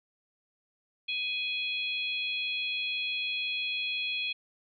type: harmonic tone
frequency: 834 Hz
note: G#5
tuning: 7 cents sharp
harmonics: 3 / 4 / 5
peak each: -32 / -34 / -40 dBFS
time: 1.08-4.33 s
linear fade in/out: 10 ms
effects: none